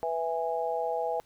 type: chord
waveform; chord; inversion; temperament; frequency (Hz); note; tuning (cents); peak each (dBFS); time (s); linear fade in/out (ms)
sine; E major; second; just; 494.4 / 659.3 / 824.1; B4 / E5 / G#5; +2 / 0 / -14; -32; 0.03-1.2; 0
effects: pink hiss -64 dBFS RMS until 1.25 s